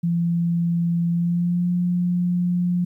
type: tone with pitch glide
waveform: sine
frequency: 170.3 to 177.02 Hz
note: F3 to F3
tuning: -43 to +24 cents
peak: -18 dBFS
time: 0.03-2.85 s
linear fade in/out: 10 ms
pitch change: +67 cents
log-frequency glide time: 1.1-1.7 s
effects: 10-bit